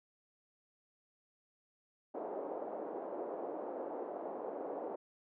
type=band-pass noise; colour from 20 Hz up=white; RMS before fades=-42 dBFS; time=2.14-4.96 s; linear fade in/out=10 ms; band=320 to 690 Hz; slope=24 dB/octave; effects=none